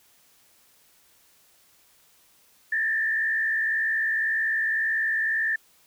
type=tone with frequency modulation; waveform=sine; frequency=1778 Hz; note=A6; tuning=18 cents sharp; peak=-22 dBFS; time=2.72-5.56 s; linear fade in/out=5 ms; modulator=61.9 Hz; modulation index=0.91; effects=white hiss -60 dBFS RMS until 5.86 s